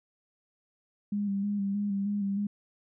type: tone with vibrato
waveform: sine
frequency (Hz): 201.3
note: G3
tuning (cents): +46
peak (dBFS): -27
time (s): 1.12-2.47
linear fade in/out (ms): 5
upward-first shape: square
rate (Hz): 3.2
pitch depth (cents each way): 30
effects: none